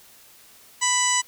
harmonic tone, 990 Hz, B5, 4 cents sharp, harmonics 1 / 2 / 3 / 4 / 5 / 6 / 7 / 8, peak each -25 / -26 / -28 / -33 / -35 / -27 / -30 / -24 dBFS, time 0.81-1.22 s, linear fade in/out 20 ms, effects white hiss -51 dBFS RMS until 1.27 s

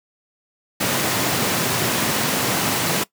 pink high-pass noise, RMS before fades -21 dBFS, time 0.8-3.04 s, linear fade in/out 10 ms, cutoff 120 Hz, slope 24 dB/octave, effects noise-tail reverb RT60 0.1 s tail -19 dB re dry

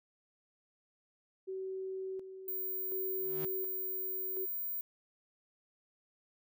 sine tone with tremolo, 379.6 Hz, F#4, 44 cents sharp, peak -37 dBFS, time 1.47-4.46 s, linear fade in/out 20 ms, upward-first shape square, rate 0.69 Hz, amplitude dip 60%
sine tone, 15210 Hz, A#9, 34 cents sharp, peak -35 dBFS, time 2.48-4.81 s, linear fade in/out 2 ms
sawtooth tone with exponential growth, 155.56 Hz, D#3, in tune, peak -35 dBFS, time 3.07-3.45 s, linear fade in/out 0 ms, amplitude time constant 81 ms
effects none

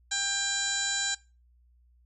harmonic tone with a mistuned harmonic, 794 Hz, G5, 22 cents sharp, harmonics 1 / 2 / 3 / 4 / 5 / 6 / 7 / 8 / 9 / 10, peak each -42 / -33 / -44 / -40 / -33 / -44 / -40 / -43 / -32 / -43 dBFS, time 0.11-1.15 s, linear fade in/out 10 ms, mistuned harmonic 8, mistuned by +30 cents, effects noise-tail reverb RT60 0.3 s tail -21 dB re dry + added 60 Hz sine -59 dBFS peak until 2.05 s

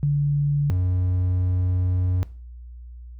sine / triangle tone pair in turn, 144.5 / 91.03 Hz, D3 / F#2, -28 / -28 cents, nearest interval minor sixth, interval 800 cents, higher first, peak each -17 dBFS, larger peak neither, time 0.03-0.7 / 0.7-2.23 s, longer second, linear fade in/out 0 ms, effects noise-tail reverb RT60 0.4 s tail -19 dB re dry + added 60 Hz sine -37 dBFS peak until 3.19 s

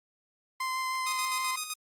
30% pulse tone with vibrato, 1038 Hz, C6, 14 cents flat, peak -27 dBFS, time 0.6-1.56 s, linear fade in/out 5 ms, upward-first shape triangle, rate 6.4 Hz, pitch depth 12 cents each way
5% pulse tone with tremolo, 1244.5 Hz, D#6, in tune, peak -19 dBFS, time 1.06-1.74 s, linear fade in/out 10 ms, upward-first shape square, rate 7.8 Hz, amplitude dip 55%
effects low-pass 12000 Hz 12 dB/octave + Opus 32 kbps

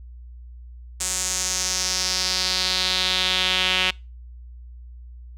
sawtooth tone with band-pass filter sweep, 185 Hz, F#3, in tune, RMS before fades -23 dBFS, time 1-3.91 s, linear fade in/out 10 ms, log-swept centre 7600 to 2900 Hz, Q 3.2, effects noise-tail reverb RT60 0.3 s tail -26 dB re dry + added 60 Hz sine -38 dBFS peak until 5.37 s

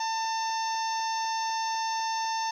harmonic tone, 896 Hz, A5, 31 cents sharp, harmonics 1 / 2 / 3 / 4 / 5 / 6 / 7, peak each -28 / -39 / -43 / -44 / -44 / -38 / -41 dBFS, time 0-2.51 s, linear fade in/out 5 ms, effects 10-bit

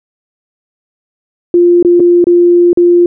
sine tone with dropouts, 349.2 Hz, F4, in tune, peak -3 dBFS, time 1.54-3.06 s, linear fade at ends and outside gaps 2 ms, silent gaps 1.827-1.848 / 1.997-2.002 / 2.242-2.269 / 2.731-2.773 s, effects none

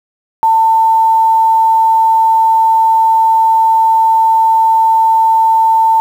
sine tone with quantisation, 895 Hz, A5, 29 cents sharp, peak -6 dBFS, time 0.43-6 s, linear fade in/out 0 ms, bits 6, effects none

